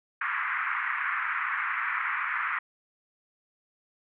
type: band-pass noise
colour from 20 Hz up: pink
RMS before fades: -30 dBFS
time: 0.21-2.59 s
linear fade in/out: 5 ms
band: 1100 to 2200 Hz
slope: 48 dB/octave
effects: none